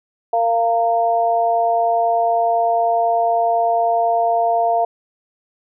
sine tone with amplitude modulation, 691 Hz, F5, 19 cents flat, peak -10 dBFS, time 0.33-4.85 s, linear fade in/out 5 ms, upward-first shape sine, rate 230 Hz, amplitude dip 80%, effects none

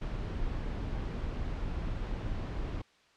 brown noise, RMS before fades -35 dBFS, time 0.01-2.82 s, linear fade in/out 10 ms, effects white hiss -64 dBFS RMS until 3.16 s + low-pass 4000 Hz 12 dB/octave

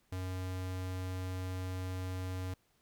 square tone, 92.5 Hz, F#2, in tune, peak -37 dBFS, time 0.12-2.54 s, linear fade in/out 5 ms, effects pink hiss -73 dBFS RMS until 2.81 s

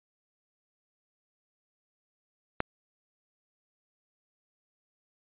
click, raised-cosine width 0.5 ms, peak -11 dBFS, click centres 2.604 s, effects resampled to 8000 Hz

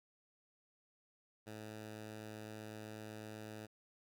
10% pulse tone, 107.9 Hz, A2, 33 cents flat, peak -39 dBFS, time 1.46-3.67 s, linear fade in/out 20 ms, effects none

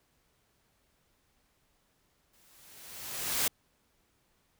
white noise with exponential growth, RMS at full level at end -27 dBFS, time 2.33-3.48 s, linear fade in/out 5 ms, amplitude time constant 250 ms, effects pink hiss -72 dBFS RMS until 4.59 s

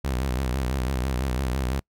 sawtooth tone with vibrato, 64.6 Hz, C2, 21 cents flat, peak -20 dBFS, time 0.04-1.8 s, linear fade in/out 10 ms, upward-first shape sine, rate 6 Hz, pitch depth 110 cents each way, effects noise-tail reverb RT60 0.1 s tail -26 dB re dry

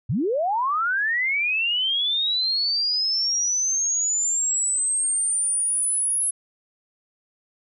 sine linear sweep, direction up, 92.5 to 10700 Hz, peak -20 dBFS, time 0.09-6.31 s, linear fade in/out 10 ms, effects none

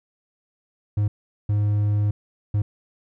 triangle tone bursts at uneven times, 103.83 Hz, G#2, in tune, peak -16 dBFS, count 3, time 0.97-1.08 / 1.49-2.11 / 2.54-2.62 s, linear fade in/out 5 ms, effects none

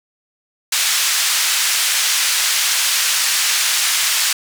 white band-pass noise, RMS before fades -17 dBFS, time 0.72-4.33 s, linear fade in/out 5 ms, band 1500 to 7900 Hz, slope 12 dB/octave, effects none

